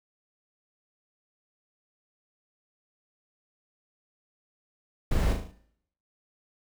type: noise with echo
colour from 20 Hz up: brown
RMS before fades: -26 dBFS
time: 5.11-5.33 s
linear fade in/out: 5 ms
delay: 37 ms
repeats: 5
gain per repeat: -5 dB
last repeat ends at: 5.515 s
effects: noise-tail reverb RT60 0.7 s tail -17 dB re dry